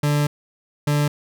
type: tone pair in turn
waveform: 40% pulse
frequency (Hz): 146.83 / 146.83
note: D3 / D3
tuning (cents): 0 / 0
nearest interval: unison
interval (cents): 0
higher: neither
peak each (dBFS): -16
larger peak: neither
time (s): 0.03-0.27 / 0.87-1.08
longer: first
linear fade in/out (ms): 5
effects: none